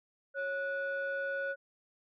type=tone pair together; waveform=sine; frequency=551 / 1469.3 Hz; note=C#5 / F#6; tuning=-11 / -13 cents; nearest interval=octave + perfect fourth; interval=1698 cents; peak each=-34 / -34 dBFS; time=0.34-1.56 s; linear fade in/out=50 ms; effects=tanh soft clip ceiling -28 dBFS